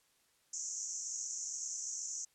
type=band-pass noise; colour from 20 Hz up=white; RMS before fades=-41 dBFS; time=0.53-2.25 s; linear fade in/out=5 ms; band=5800 to 7300 Hz; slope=96 dB/octave; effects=white hiss -72 dBFS RMS until 2.34 s + low-pass 11000 Hz 12 dB/octave